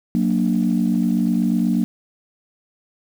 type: chord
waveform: sine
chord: Gb augmented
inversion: none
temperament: equal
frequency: 185 / 233.1 / 293.7 Hz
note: Gb3 / Bb3 / D4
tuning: 0 / 0 / 0 cents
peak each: -19 / -18 / -23 dBFS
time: 0.15-1.84 s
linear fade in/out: 0 ms
effects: tanh soft clip ceiling -8 dBFS + 7-bit